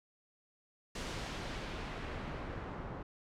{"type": "noise with low-pass filter sweep", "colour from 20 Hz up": "pink", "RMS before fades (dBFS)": -42, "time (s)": [0.95, 3.03], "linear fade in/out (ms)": 5, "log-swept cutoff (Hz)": [6700, 1100], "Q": 0.73, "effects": []}